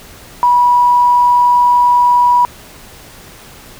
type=tone with tanh clipping; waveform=triangle; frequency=975 Hz; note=B5; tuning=23 cents flat; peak=-6 dBFS; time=0.43-2.45 s; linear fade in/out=0 ms; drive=3 dB; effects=pink hiss -37 dBFS RMS until 3.79 s